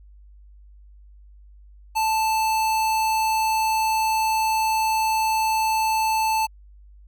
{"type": "tone", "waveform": "square", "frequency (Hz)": 880, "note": "A5", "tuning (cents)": 0, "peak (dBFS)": -20, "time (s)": [1.95, 6.47], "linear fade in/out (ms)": 20, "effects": ["added 50 Hz sine -45 dBFS peak until 7.07 s"]}